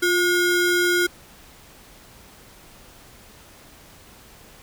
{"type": "ring-modulated tone", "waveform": "square", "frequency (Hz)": 897, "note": "A5", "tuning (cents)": 33, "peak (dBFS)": -15, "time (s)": [0.02, 1.07], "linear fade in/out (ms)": 10, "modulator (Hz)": 545, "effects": ["pink hiss -48 dBFS RMS until 4.62 s"]}